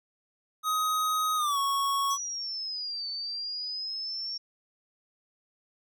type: tone with pitch glide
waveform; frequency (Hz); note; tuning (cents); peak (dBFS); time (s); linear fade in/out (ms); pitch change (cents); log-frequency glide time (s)
square; 1258 to 1107.9; D#6 to C#6; +19 to -1; -26; 0.63-2.18; 50; -220; 1.36-1.58
type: linear two-way sweep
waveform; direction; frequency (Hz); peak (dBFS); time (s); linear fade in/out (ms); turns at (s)
sine; down then up; 5980 to 4508 to 5510; -32; 2.1-4.38; 10; 3.09
effects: none